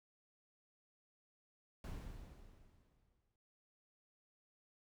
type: noise with exponential decay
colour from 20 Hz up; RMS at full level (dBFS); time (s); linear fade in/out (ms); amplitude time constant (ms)
brown; -44; 1.84-3.36; 2; 330
effects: noise-tail reverb RT60 0.8 s tail -23 dB re dry